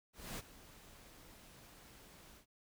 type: noise with ADSR envelope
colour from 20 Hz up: pink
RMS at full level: -43 dBFS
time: 0.13-2.46 s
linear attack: 250 ms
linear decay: 35 ms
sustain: -16 dB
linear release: 93 ms
effects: none